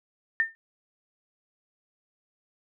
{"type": "tone with exponential decay", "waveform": "sine", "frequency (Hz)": 1808, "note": "A6", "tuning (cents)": 47, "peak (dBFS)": -17, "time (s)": [0.4, 0.55], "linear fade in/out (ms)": 0, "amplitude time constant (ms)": 31, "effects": []}